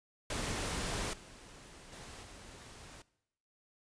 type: noise with level steps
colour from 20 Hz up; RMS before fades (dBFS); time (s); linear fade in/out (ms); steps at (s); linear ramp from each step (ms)
pink; -37 / -54 / -49 / -52; 0.3-3.02; 2; 1.13 / 1.92 / 2.23; 5
effects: noise-tail reverb RT60 0.8 s tail -20 dB re dry + resampled to 22050 Hz